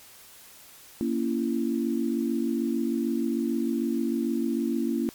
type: chord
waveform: sine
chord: A# diminished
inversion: none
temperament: just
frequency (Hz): 233.1 / 279.7 / 335.6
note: A#3 / C#4 / E4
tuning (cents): 0 / +16 / +31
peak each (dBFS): -27 / -29 / -29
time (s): 1.01-5.09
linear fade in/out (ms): 0
effects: white hiss -50 dBFS RMS until 5.14 s + MP3 96 kbps